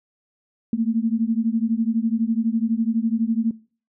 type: beating tone pair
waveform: sine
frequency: 221.5 / 233.5 Hz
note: A3 / A#3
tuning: +12 / +3 cents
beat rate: 12 Hz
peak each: -22 dBFS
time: 0.73-3.51 s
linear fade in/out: 2 ms
effects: noise-tail reverb RT60 0.4 s tail -21 dB re dry